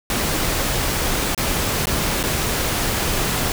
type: noise with dropouts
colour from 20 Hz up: pink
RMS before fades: -21 dBFS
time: 0.1-3.52 s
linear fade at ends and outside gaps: 1 ms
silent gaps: 1.348-1.377 / 1.856-1.87 / 2.23-2.237 s
effects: none